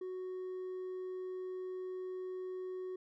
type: tone with hard clipping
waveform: sine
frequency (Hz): 370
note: F#4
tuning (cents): 0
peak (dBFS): -40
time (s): 0.01-2.96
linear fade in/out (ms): 5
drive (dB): 2
effects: none